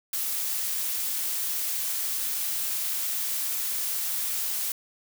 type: noise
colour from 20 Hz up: blue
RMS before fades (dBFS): -29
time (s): 0.13-4.72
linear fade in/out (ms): 2
effects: none